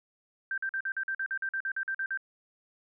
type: tone bursts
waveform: sine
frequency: 1568 Hz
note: G6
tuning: in tune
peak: -29 dBFS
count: 15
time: 0.51-2.174 s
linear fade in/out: 2 ms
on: 68 ms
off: 46 ms
effects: none